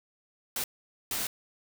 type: noise bursts at uneven times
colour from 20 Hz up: white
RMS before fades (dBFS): -32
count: 2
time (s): 0.56-0.64 / 1.11-1.27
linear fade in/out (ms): 2
effects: none